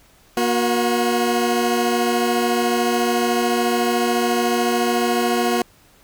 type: tone pair together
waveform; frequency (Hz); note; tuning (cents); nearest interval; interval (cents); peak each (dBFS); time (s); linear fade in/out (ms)
20% pulse; 237.7 / 363.5; A#3 / F#4; +34 / -31; perfect fifth; 735; -15; 0.37-5.62; 2
effects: pink hiss -53 dBFS RMS until 6.03 s